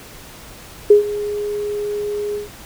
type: tone with ADSR envelope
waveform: sine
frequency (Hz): 414.3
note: G#4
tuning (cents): -4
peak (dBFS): -3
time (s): 0.9-2.49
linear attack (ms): 6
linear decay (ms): 120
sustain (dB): -17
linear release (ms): 140
effects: pink hiss -39 dBFS RMS until 2.65 s